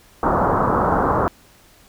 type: low-pass noise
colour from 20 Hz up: white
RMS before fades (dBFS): -18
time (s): 0.23-1.28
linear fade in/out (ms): 0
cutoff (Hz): 1300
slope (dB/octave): 48
effects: pink hiss -51 dBFS RMS until 1.88 s